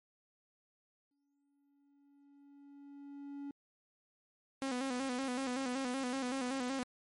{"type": "tone with exponential growth", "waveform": "triangle", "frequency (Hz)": 282.3, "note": "C#4", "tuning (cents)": 32, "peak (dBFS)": -38, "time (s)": [1.11, 3.51], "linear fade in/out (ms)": 2, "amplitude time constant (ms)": 520}
{"type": "tone with vibrato", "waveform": "sawtooth", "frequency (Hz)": 258.6, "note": "C4", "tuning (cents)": -20, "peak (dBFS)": -31, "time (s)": [4.62, 6.83], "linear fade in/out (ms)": 0, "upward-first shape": "square", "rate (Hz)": 5.3, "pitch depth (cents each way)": 72}
{"effects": ["MP3 48 kbps"]}